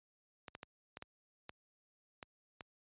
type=clicks; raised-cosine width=0.3 ms; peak=-30 dBFS; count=8; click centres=0.482 / 0.551 / 0.631 / 0.971 / 1.024 / 1.494 / 2.228 / 2.608 s; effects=high-pass 60 Hz 12 dB/octave + resampled to 8000 Hz